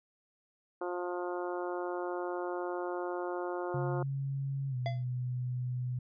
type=harmonic tone; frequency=177.6 Hz; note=F3; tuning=29 cents sharp; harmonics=2 / 3 / 4 / 5 / 6 / 7 / 8; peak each=-36 / -40 / -42 / -44 / -46 / -47 / -48 dBFS; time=0.81-4.03 s; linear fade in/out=5 ms
type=tone with pitch glide; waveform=sine; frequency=137.1 to 125 Hz; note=C#3 to B2; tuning=-19 to +21 cents; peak=-32 dBFS; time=3.74-5.99 s; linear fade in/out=5 ms; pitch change=-160 cents; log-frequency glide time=4.69-4.76 s
type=tone with exponential decay; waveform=square; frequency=681 Hz; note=F5; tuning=44 cents flat; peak=-31 dBFS; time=4.86-5.04 s; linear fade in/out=0 ms; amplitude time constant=38 ms
effects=resampled to 11025 Hz